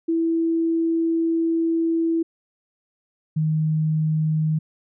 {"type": "tone pair in turn", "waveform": "sine", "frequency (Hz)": [329.6, 156.14], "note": ["E4", "D#3"], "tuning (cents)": [0, 6], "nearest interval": "octave + minor second", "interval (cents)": 1294, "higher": "first", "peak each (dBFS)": -18, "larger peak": "neither", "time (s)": [[0.08, 2.23], [3.36, 4.59]], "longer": "first", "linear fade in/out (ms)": 10, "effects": []}